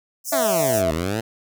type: high-pass noise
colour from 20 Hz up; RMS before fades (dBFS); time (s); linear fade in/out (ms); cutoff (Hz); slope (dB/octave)
pink; -28; 0.24-0.83; 50; 5300; 96
type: tone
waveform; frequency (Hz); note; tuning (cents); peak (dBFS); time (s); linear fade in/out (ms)
sine; 656; E5; -9; -19; 0.32-0.91; 5
type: exponential two-way sweep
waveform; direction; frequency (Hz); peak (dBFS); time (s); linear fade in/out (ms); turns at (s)
10% pulse; down then up; 299.2 to 76.3 to 116.9; -14; 0.32-1.21; 10; 0.92
effects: none